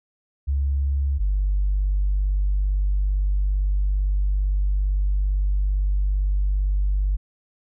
sine tone pair in turn, 69.3 / 48.85 Hz, C#2 / G1, 0 / -5 cents, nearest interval tritone, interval 605 cents, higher first, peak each -18 / -17 dBFS, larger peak second, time 0.47-1.19 / 1.19-7.17 s, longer second, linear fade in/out 20 ms, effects tanh soft clip ceiling -14 dBFS

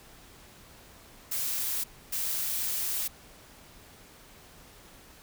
blue noise bursts at uneven times, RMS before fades -31 dBFS, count 2, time 1.31-1.84 / 2.12-3.08 s, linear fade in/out 10 ms, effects pink hiss -53 dBFS RMS until 5.22 s

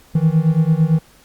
triangle beating tone pair, 155.56 / 164.46 Hz, D#3 / E3, 0 / -4 cents, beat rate 8.9 Hz, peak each -13 dBFS, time 0.15-0.99 s, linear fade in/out 5 ms, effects pink hiss -50 dBFS RMS until 1.24 s + Opus 48 kbps

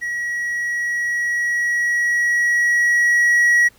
triangle tone with level ramp, 1916 Hz, A#6, 47 cents sharp, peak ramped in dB -20 to -9 dBFS, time 0.01-3.69 s, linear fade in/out 20 ms, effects pink hiss -53 dBFS RMS until 3.78 s

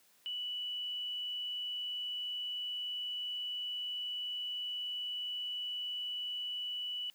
sine tone, 2959 Hz, F#7, 1 cent flat, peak -36 dBFS, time 0.26-7.1 s, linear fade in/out 0 ms, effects white hiss -67 dBFS RMS until 7.14 s + high-pass 150 Hz 12 dB/octave

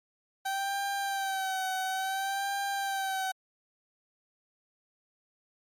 30% pulse tone with vibrato, 774 Hz, G5, 22 cents flat, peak -27 dBFS, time 0.45-3.32 s, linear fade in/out 10 ms, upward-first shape sine, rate 0.58 Hz, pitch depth 47 cents each way, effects MP3 64 kbps

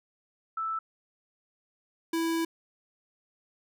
sine / square tone pair in turn, 1318.5 / 329.6 Hz, E6 / E4, 0 / 0 cents, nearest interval 2 octaves, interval 2400 cents, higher first, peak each -29 / -27 dBFS, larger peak second, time 0.57-0.79 / 2.13-2.45 s, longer second, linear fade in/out 5 ms, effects none

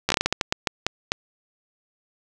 slowing click train, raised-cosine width 0.2 ms, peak -3 dBFS, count 13, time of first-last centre 0.09-1.119 s, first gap 13 ms, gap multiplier 1.31, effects none

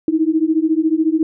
sine beating tone pair, 311.1 / 325.1 Hz, D#4 / E4, 0 / -24 cents, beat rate 14 Hz, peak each -16 dBFS, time 0.08-1.23 s, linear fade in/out 2 ms, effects none

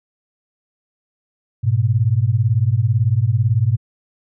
sine beating tone pair, 103.83 / 121.83 Hz, G#2 / B2, 0 / -23 cents, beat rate 18 Hz, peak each -16 dBFS, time 1.63-3.77 s, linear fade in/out 20 ms, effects none

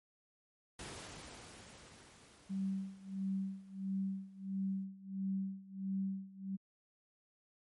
pink noise with exponential decay, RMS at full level -46 dBFS, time 0.79-4.84 s, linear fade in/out 2 ms, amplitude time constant 880 ms
sine tone with tremolo, 193 Hz, G3, 27 cents flat, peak -33 dBFS, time 2.49-6.57 s, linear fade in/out 20 ms, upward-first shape sine, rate 1.5 Hz, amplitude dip 90%
effects high-pass 60 Hz 12 dB/octave + MP3 48 kbps

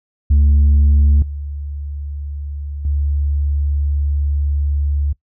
sine tone with level steps, 72 Hz, D2, 34 cents flat, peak -6 / -23 / -14 dBFS, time 0.3-5.13 s, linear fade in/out 10 ms, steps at 1.22 / 2.85 s, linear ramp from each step 2 ms, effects noise-tail reverb RT60 0.1 s tail -21 dB re dry + tanh soft clip ceiling -7 dBFS

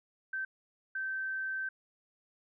sine tone bursts at uneven times, 1550 Hz, G6, 20 cents flat, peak -33 dBFS, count 2, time 0.33-0.45 / 0.95-1.69 s, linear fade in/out 5 ms, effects none

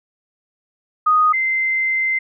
sine tone pair in turn, 1243 / 2076 Hz, D#6 / C7, -2 / -14 cents, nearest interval major sixth, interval 888 cents, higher second, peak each -11 / -16 dBFS, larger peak first, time 1.06-1.33 / 1.33-2.19 s, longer second, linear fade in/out 10 ms, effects none

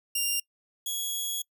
10% pulse tone pair in turn, 2794 / 3342 Hz, F7 / G#7, 0 / +10 cents, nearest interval minor third, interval 310 cents, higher second, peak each -17 / -22 dBFS, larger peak first, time 0.15-0.4 / 0.86-1.42 s, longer second, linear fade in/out 5 ms, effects noise-tail reverb RT60 0.1 s tail -24 dB re dry

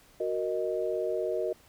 sine chord, D# minor, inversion first, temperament equal, 370 / 466.2 / 622.3 Hz, F#4 / A#4 / D#5, 0 / 0 / 0 cents, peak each -32 dBFS, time 0.2-1.53 s, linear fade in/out 5 ms, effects pink hiss -59 dBFS RMS until 1.68 s

